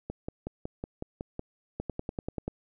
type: two click trains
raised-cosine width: 2 ms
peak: -21 / -19 dBFS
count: 8 / 8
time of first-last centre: 0.1-1.394 / 1.8-2.48 s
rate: 5.41 / 10.3 Hz
effects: none